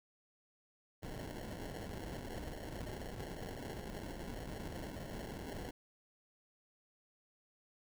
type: noise with sample-and-hold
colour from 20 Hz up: pink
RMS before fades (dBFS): -45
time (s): 1.02-5.71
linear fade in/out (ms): 10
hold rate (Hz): 1225
effects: none